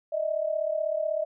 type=tone pair together; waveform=sine; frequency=606.9 / 643 Hz; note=D#5 / E5; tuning=-43 / -43 cents; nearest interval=minor second; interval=100 cents; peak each=-28 dBFS; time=0.12-1.25 s; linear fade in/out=10 ms; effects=none